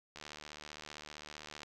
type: click train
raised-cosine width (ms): 0.2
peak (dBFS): -29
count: 112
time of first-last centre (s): 0.16-1.632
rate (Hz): 75.4
effects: none